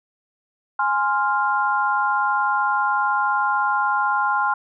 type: chord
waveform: sine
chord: F minor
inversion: first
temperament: equal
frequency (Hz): 830.6 / 1046.5 / 1396.9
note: Ab5 / C6 / F6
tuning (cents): 0 / 0 / 0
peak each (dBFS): -22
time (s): 0.79-4.54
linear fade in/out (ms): 5
effects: none